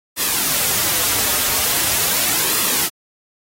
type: noise with flanger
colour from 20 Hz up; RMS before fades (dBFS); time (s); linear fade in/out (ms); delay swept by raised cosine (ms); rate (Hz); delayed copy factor
white; -18; 0.16-2.9; 50; 1.3 to 6; 0.41; -0.5
effects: AAC 48 kbps